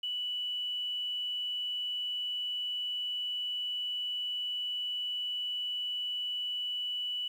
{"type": "tone with quantisation", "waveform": "sine", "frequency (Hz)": 2960, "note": "F#7", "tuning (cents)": 0, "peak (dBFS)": -32, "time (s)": [0.03, 7.28], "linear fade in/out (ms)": 5, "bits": 10, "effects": []}